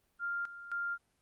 sine tone with tremolo, 1396.9 Hz, F6, in tune, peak -33 dBFS, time 0.19-0.98 s, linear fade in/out 50 ms, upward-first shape square, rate 1.9 Hz, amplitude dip 75%, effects pink hiss -75 dBFS RMS until 1.21 s + Opus 32 kbps

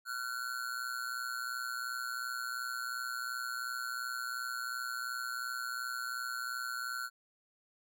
square ring-modulated tone, 1438 Hz, F#6, 50 cents flat, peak -34 dBFS, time 0.05-7.1 s, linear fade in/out 50 ms, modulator 61.4 Hz, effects none

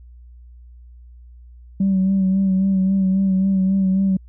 sine tone with vibrato, 191.5 Hz, G3, 40 cents flat, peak -13 dBFS, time 1.8-4.17 s, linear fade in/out 5 ms, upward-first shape sine, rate 3.7 Hz, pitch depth 34 cents each way, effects tanh soft clip ceiling -11 dBFS + added 60 Hz sine -40 dBFS peak until 4.28 s

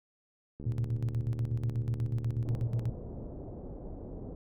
click train, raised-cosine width 3 ms, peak -31 dBFS, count 146, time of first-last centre 0.6-2.589 s, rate 72.9 Hz
sine tone with tremolo, 116.54 Hz, A#2, in tune, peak -27 dBFS, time 0.66-2.9 s, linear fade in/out 5 ms, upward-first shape square, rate 8.2 Hz, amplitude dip 65%
pink low-pass noise, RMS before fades -42 dBFS, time 2.45-4.35 s, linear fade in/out 2 ms, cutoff 590 Hz, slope 24 dB/octave
effects none

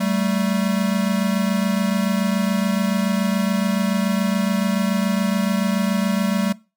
square tone pair together, 192.96 / 220 Hz, G3 / A3, -27 / 0 cents, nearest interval major second, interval 227 cents, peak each -21 / -23 dBFS, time 0-6.53 s, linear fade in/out 10 ms, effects noise-tail reverb RT60 0.3 s tail -21 dB re dry

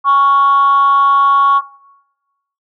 sine tone with frequency modulation, 1112 Hz, C#6, 5 cents sharp, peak -5 dBFS, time 0.04-1.62 s, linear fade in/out 50 ms, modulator 292 Hz, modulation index 0.29, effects noise-tail reverb RT60 1.0 s tail -22 dB re dry + tanh soft clip ceiling -4 dBFS

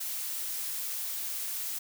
blue noise, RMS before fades -35 dBFS, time 0-1.79 s, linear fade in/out 10 ms, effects none

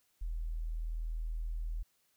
sine tone, 40.4 Hz, E1, 34 cents flat, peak -34 dBFS, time 0.21-1.83 s, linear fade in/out 10 ms, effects white hiss -74 dBFS RMS until 2.16 s

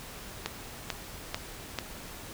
click train, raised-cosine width 0.2 ms, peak -13 dBFS, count 4, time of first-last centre 0.46-1.787 s, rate 2.26 Hz, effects pink hiss -44 dBFS RMS until 2.33 s

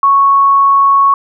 sine tone, 1107 Hz, C#6, 3 cents flat, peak -5 dBFS, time 0.03-1.14 s, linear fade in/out 2 ms, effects none

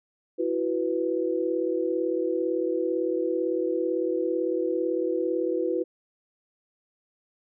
sine chord, E suspended second, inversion none, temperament equal with one note detuned, 332.1 / 370 / 493.9 Hz, E4 / F#4 / B4, +13 / 0 / 0 cents, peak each -28 dBFS, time 0.38-5.84 s, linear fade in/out 20 ms, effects none

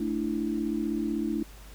sine chord, A suspended fourth, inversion none, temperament equal, 220 / 293.7 / 329.6 Hz, A3 / D4 / E4, 0 / 0 / 0 cents, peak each -31 dBFS, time 0-1.43 s, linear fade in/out 5 ms, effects added 50 Hz sine -46 dBFS peak until 1.74 s + pink hiss -52 dBFS RMS until 1.74 s

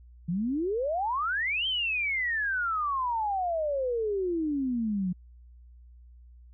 sine exponential two-way sweep, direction up then down, 161.9 to 3175 to 175.7 Hz, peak -26 dBFS, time 0.28-5.13 s, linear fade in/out 10 ms, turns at 1.67 s, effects added 60 Hz sine -49 dBFS peak until 6.53 s

